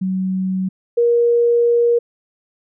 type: tone pair in turn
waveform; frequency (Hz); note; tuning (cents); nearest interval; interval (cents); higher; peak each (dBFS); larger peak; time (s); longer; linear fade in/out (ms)
sine; 187.8 / 473.2; F#3 / A#4; +26 / +26; octave + major third; 1600; second; -17 / -11; second; 0.01-0.69 / 0.97-1.99; second; 10
effects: none